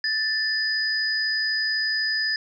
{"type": "tone pair together", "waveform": "sine", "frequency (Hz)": [1760, 4978], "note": ["A6", "D#8"], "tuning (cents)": [0, 0], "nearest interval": "octave + tritone", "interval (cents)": 1800, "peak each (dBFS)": [-24, -25], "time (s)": [0.04, 2.36], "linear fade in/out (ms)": 2, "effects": []}